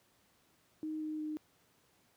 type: tone with pitch steps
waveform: sine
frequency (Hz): 311.1 / 308.8 / 306.5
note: D#4 / D#4 / D#4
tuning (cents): 0 / -13 / -26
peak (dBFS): -36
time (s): 0.83-1.37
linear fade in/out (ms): 0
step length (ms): 180
effects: pink hiss -70 dBFS RMS until 2.16 s + high-pass 100 Hz 12 dB/octave